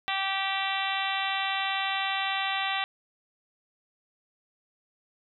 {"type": "harmonic tone", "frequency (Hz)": 388.5, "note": "G4", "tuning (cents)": -16, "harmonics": [2, 3, 4, 5, 6, 7, 8, 9, 10], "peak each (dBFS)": [-32, -35, -38, -34, -37, -35, -38, -36, -39], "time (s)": [0.08, 2.84], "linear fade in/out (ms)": 0, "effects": []}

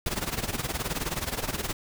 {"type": "noise with tremolo", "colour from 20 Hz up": "pink", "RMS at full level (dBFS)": -28, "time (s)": [0.06, 1.73], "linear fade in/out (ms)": 2, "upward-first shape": "sine", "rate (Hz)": 19, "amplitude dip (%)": 80, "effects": []}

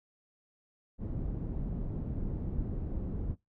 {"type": "low-pass noise", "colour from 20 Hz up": "pink", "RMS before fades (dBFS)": -35, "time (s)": [0.98, 3.36], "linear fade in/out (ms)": 50, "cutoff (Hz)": 250, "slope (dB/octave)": 12, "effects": ["noise-tail reverb RT60 0.2 s tail -25 dB re dry"]}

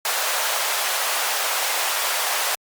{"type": "high-pass noise", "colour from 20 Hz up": "pink", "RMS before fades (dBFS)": -23, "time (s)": [0.05, 2.55], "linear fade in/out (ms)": 2, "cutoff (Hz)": 630, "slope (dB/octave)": 24, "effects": ["Opus 48 kbps"]}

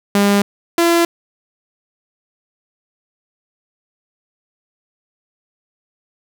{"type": "tone pair in turn", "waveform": "sawtooth", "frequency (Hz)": [201.8, 339.4], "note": ["G#3", "F4"], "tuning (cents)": [-49, -49], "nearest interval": "major sixth", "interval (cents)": 900, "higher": "second", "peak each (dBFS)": -7, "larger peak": "neither", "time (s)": [[0.15, 0.42], [0.78, 1.05]], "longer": "neither", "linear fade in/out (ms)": 2, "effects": []}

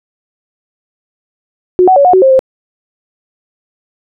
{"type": "tone with pitch steps", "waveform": "sine", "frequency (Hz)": [364.1, 749, 563, 725, 375, 531, 525], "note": ["F#4", "F#5", "C#5", "F#5", "F#4", "C5", "C5"], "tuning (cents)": [-28, 21, 27, -35, 23, 25, 6], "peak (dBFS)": -3, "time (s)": [1.79, 2.392], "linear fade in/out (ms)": 0, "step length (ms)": 86, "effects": []}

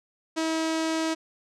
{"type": "tone with low-pass filter", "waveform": "sawtooth", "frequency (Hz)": 321.6, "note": "E4", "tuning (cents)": -43, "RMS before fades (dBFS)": -27, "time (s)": [0.36, 1.15], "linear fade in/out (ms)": 20, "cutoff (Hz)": 7000, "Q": 1.3, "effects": []}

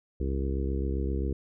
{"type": "harmonic tone", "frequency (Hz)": 67.6, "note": "C#2", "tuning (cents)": -43, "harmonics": [1, 2, 3, 4, 5, 6, 7], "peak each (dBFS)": [-28, -38, -38, -39, -37, -38, -42], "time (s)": [0.2, 1.33], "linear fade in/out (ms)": 5, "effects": []}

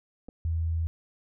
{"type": "clicks", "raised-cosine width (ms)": 2, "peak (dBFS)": -31, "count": 2, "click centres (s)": [0.285, 0.289]}
{"type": "tone", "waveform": "sine", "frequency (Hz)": 82, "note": "E2", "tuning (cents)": -9, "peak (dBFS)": -25, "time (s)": [0.45, 0.87], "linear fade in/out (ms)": 0}
{"effects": []}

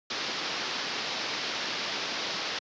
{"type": "low-pass noise", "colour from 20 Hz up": "white", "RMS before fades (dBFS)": -33, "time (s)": [0.1, 2.59], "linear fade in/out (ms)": 5, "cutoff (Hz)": 5400, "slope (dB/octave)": 48, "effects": ["high-pass 200 Hz 12 dB/octave", "resampled to 16000 Hz"]}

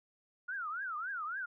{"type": "tone with vibrato", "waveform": "sine", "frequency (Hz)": 1396.9, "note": "F6", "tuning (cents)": 0, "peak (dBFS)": -36, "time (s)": [0.48, 1.46], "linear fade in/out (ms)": 10, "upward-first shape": "triangle", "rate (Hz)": 3.6, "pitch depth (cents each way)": 300, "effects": []}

